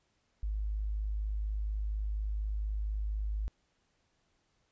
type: tone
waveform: sine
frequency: 52.1 Hz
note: G#1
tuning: 6 cents sharp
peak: -31 dBFS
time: 0.43-3.48 s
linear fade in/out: 0 ms
effects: pink hiss -75 dBFS RMS until 4.71 s + resampled to 16000 Hz